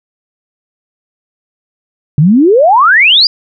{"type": "exponential sweep", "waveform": "sine", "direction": "up", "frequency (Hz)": [137.1, 4978], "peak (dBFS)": -3, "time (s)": [2.18, 3.27], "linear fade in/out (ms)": 2, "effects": []}